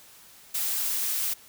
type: noise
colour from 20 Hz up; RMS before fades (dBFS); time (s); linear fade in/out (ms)
blue; -28; 0.54-1.34; 10
effects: white hiss -52 dBFS RMS until 1.48 s